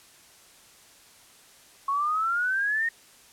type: exponential sweep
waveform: sine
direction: up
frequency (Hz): 1092 to 1864.7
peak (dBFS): -23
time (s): 1.88-2.89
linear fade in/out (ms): 5
effects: white hiss -54 dBFS RMS until 3.32 s + low-pass 11000 Hz 12 dB/octave